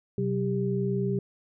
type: tone cluster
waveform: sine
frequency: 128.5 / 188.4 / 397.8 Hz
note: C3 / F#3 / G4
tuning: -31 / +32 / +25 cents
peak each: -29 dBFS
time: 0.18-1.19 s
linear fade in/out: 2 ms
effects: none